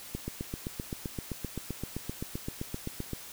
click train, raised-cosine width 3 ms, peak -21 dBFS, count 24, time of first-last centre 0.15-3.133 s, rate 7.71 Hz, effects white hiss -46 dBFS RMS until 3.32 s

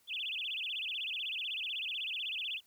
sine tone with vibrato, 2967 Hz, F#7, 4 cents sharp, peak -35 dBFS, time 0.07-2.61 s, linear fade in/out 50 ms, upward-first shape sine, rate 16 Hz, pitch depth 300 cents each way, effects white hiss -69 dBFS RMS until 2.66 s

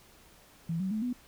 sine tone with pitch steps, 165.8 / 189.36 / 216.3 / 247 Hz, E3 / F#3 / A3 / B3, +10 / +40 / -29 / 0 cents, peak -29 dBFS, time 0.69-1.13 s, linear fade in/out 5 ms, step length 110 ms, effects pink hiss -58 dBFS RMS until 1.27 s

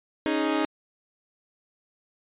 sawtooth chord, C# suspended second, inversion none, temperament equal, 277.2 / 311.1 / 415.3 Hz, C#4 / D#4 / G#4, 0 / 0 / 0 cents, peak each -25 / -21 / -27 dBFS, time 0.26-0.65 s, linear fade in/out 0 ms, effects resampled to 8000 Hz

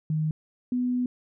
sine tone pair in turn, 155.56 / 248.3 Hz, D#3 / B3, 0 / +9 cents, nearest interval minor sixth, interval 809 cents, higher second, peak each -23 dBFS, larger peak neither, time 0.1-0.31 / 0.72-1.06 s, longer second, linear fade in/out 2 ms, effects none

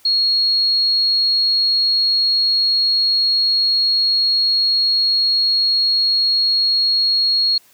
sine tone, 4302 Hz, C8, 47 cents sharp, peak -13 dBFS, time 0.05-7.58 s, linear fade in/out 5 ms, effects white hiss -52 dBFS RMS until 7.73 s

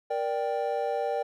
triangle chord, G minor, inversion first, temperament just, 470.4 / 588 / 784 Hz, Bb4 / D5 / G5, +16 / +2 / 0 cents, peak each -29 dBFS, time 0.1-1.23 s, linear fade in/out 10 ms, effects none

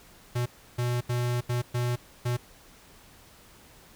square tone bursts at uneven times, 121.9 Hz, B2, 22 cents flat, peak -26 dBFS, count 6, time 0.35-0.46 / 0.78-1.01 / 1.09-1.41 / 1.49-1.62 / 1.74-1.96 / 2.25-2.37 s, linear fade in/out 10 ms, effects pink hiss -54 dBFS RMS until 3.95 s

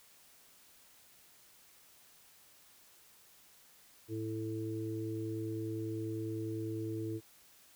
harmonic tone, 110 Hz, A2, in tune, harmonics 1 / 3 / 4, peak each -40 / -38 / -44 dBFS, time 4.08-7.21 s, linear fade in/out 50 ms, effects white hiss -62 dBFS RMS until 7.75 s

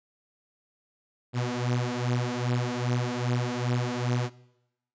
sawtooth beating tone pair, 121.6 / 124.1 Hz, B2 / B2, -26 / +9 cents, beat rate 2.5 Hz, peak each -25 dBFS, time 1.33-4.3 s, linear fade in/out 50 ms, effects noise-tail reverb RT60 0.9 s tail -21 dB re dry + resampled to 16000 Hz

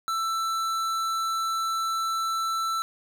sine tone with tanh clipping, 1330 Hz, E6, 15 cents sharp, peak -27 dBFS, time 0.08-2.82 s, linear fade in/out 0 ms, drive 17 dB, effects none

